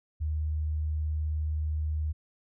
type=tone with vibrato; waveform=sine; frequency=76.9 Hz; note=D#2; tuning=20 cents flat; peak=-27 dBFS; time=0.2-2.13 s; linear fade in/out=20 ms; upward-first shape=triangle; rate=19 Hz; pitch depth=14 cents each way; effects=none